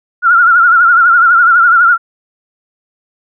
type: tone with vibrato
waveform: sine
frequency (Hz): 1396.9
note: F6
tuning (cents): 0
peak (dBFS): -4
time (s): 0.22-1.98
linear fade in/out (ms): 50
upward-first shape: triangle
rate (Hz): 12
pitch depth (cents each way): 100
effects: none